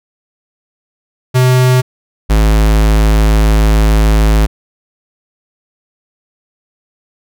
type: tone pair in turn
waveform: square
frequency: 127.4 / 53.41 Hz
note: C3 / G#1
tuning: -46 / +49 cents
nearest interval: octave + minor third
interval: 1505 cents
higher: first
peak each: -7 dBFS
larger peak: neither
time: 1.34-1.82 / 2.29-4.47 s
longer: second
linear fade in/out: 20 ms
effects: none